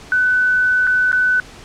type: tone with dropouts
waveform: sine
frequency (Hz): 1500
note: F#6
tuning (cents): +23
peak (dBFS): -12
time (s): 0.12-1.4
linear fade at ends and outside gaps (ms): 1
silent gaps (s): 0.869-0.873 / 1.117-1.128
effects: pink hiss -39 dBFS RMS until 1.64 s + low-pass 7000 Hz 12 dB/octave